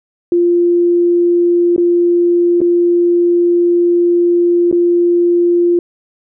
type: tone with dropouts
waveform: sine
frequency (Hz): 347.6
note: F4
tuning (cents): -8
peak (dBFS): -8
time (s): 0.32-5.79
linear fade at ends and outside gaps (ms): 2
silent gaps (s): 1.763-1.779 / 2.606-2.615 / 4.714-4.726
effects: none